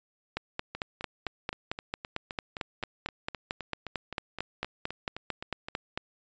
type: two click trains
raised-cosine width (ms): 0.3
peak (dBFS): -15 / -21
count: 26 / 20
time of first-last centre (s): 0.37-5.975 / 0.75-5.685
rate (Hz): 4.46 / 3.85
effects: resampled to 16000 Hz